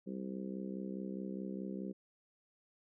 harmonic tone, 64.8 Hz, C2, 16 cents flat, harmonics 3 / 4 / 5 / 6 / 7 / 8, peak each -41 / -48 / -47 / -48 / -54 / -52 dBFS, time 0.06-1.93 s, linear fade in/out 20 ms, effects none

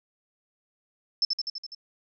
sine tone with echo, 5280 Hz, E8, 2 cents sharp, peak -20 dBFS, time 1.22-1.25 s, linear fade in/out 2 ms, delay 83 ms, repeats 6, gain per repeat -3 dB, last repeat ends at 1.748 s, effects none

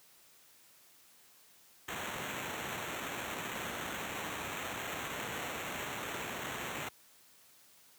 white noise with sample-and-hold, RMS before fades -40 dBFS, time 1.88-6.89 s, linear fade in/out 5 ms, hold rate 4900 Hz, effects white hiss -62 dBFS RMS until 7.98 s + high-pass 80 Hz 12 dB/octave

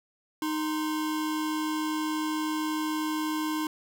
square tone pair together, 310 / 1042.7 Hz, D#4 / C6, -6 / -6 cents, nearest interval octave + major sixth, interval 2100 cents, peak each -29 / -36 dBFS, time 0.42-3.67 s, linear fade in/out 2 ms, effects none

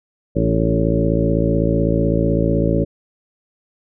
harmonic tone with a mistuned harmonic, 55.9 Hz, A1, 28 cents sharp, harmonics 1 / 2 / 3 / 4 / 5 / 6 / 7 / 8 / 10, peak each -22 / -22 / -20 / -25 / -23 / -24 / -26 / -24 / -23 dBFS, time 0.35-2.85 s, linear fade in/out 20 ms, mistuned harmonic 6, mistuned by -20 cents, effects none

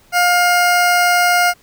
20% pulse tone, 709 Hz, F5, 26 cents sharp, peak -6 dBFS, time 0.12-1.54 s, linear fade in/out 50 ms, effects pink hiss -51 dBFS RMS until 1.62 s

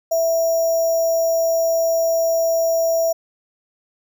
sine tone with sample-and-hold, 659.3 Hz, E5, in tune, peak -15 dBFS, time 0.11-3.13 s, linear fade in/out 10 ms, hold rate 6300 Hz, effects none

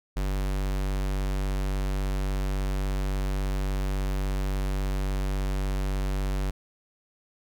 square tone, 48.21 Hz, G1, 28 cents flat, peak -26 dBFS, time 0.16-6.51 s, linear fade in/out 10 ms, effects none

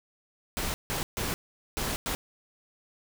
pink noise bursts at uneven times, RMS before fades -31 dBFS, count 5, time 0.57-0.74 / 0.9-1.03 / 1.17-1.34 / 1.77-1.96 / 2.06-2.15 s, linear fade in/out 0 ms, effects none

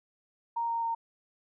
sine tone with pitch steps, 931 / 925.1 / 919.2 Hz, A#5 / A#5 / A#5, -2 / -13 / -25 cents, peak -28 dBFS, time 0.56-0.95 s, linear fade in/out 10 ms, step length 130 ms, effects none

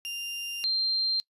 35% pulse / sine tone pair in turn, 2794 / 4165 Hz, F7 / C8, 0 / -9 cents, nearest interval perfect fifth, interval 691 cents, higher second, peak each -31 / -24 dBFS, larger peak second, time 0.05-0.64 / 0.64-1.2 s, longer first, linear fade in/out 0 ms, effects noise-tail reverb RT60 0.1 s tail -22 dB re dry + resampled to 32000 Hz

